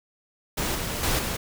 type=noise with level steps; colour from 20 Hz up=pink; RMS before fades=-27 / -30 / -24 / -29 dBFS; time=0.57-1.37 s; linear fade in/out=10 ms; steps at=0.75 / 1.03 / 1.19 s; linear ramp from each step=2 ms; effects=none